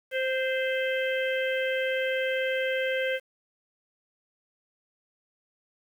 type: harmonic tone with a mistuned harmonic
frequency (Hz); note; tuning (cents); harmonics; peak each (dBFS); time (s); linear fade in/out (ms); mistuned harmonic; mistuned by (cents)
523.3; C5; 0; 1 / 3 / 4 / 5 / 6; -27 / -32 / -34 / -37 / -38; 0.11-3.2; 50; 4; -21
effects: 9-bit